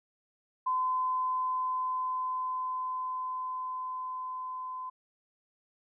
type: tone with level ramp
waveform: sine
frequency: 1022 Hz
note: C6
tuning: 41 cents flat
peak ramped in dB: -26 to -36 dBFS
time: 0.66-4.9 s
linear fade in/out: 10 ms
effects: none